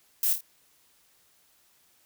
violet noise with echo, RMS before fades -25 dBFS, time 0.23-0.33 s, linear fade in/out 2 ms, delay 26 ms, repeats 3, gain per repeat -6 dB, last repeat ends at 0.408 s, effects white hiss -64 dBFS RMS until 2.05 s

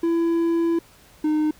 triangle tone pair in turn, 334.8 / 306.2 Hz, E4 / D#4, +27 / -28 cents, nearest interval major second, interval 155 cents, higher first, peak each -16 dBFS, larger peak neither, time 0.03-0.79 / 1.24-1.51 s, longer first, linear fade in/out 5 ms, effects pink hiss -52 dBFS RMS until 1.59 s

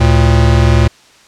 square tone pair together, 72.4 / 113.83 Hz, D2 / A#2, -24 / -41 cents, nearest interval minor sixth, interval 783 cents, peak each -10 dBFS, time 0-0.88 s, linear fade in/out 10 ms, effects white hiss -44 dBFS RMS until 1.27 s + low-pass 6000 Hz 12 dB/octave

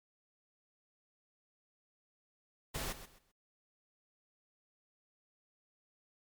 pink noise with echo, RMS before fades -39 dBFS, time 2.74-2.93 s, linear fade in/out 10 ms, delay 130 ms, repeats 3, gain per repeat -12 dB, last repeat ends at 3.32 s, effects MP3 96 kbps

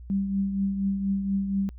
sine tone with tremolo, 196.1 Hz, G3, 1 cent sharp, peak -21 dBFS, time 0.1-1.69 s, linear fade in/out 0 ms, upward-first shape triangle, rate 4.2 Hz, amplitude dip 55%, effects added 60 Hz sine -40 dBFS peak until 1.78 s

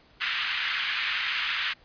white band-pass noise, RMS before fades -29 dBFS, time 0.2-1.74 s, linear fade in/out 20 ms, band 1400 to 3200 Hz, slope 24 dB/octave, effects pink hiss -58 dBFS RMS until 1.84 s + resampled to 11025 Hz

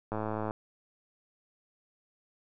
click train, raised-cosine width 1 ms, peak -20 dBFS, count 43, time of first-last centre 0.12-0.509 s, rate 108 Hz, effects none

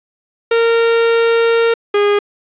45% pulse tone pair in turn, 461.4 / 409.8 Hz, A#4 / G#4, -18 / -23 cents, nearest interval major second, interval 205 cents, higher first, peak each -10 dBFS, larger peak neither, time 0.51-1.74 / 1.94-2.19 s, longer first, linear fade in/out 5 ms, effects resampled to 8000 Hz + 7-bit

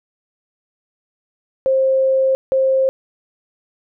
sine tone bursts at uneven times, 530 Hz, C5, 22 cents sharp, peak -12 dBFS, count 2, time 1.66-2.35 / 2.52-2.89 s, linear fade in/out 0 ms, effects none

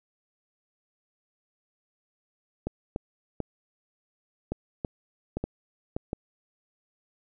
clicks, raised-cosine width 2 ms, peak -16 dBFS, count 9, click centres 2.67 / 2.961 / 3.403 / 4.52 / 4.848 / 5.37 / 5.44 / 5.965 / 6.131 s, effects none

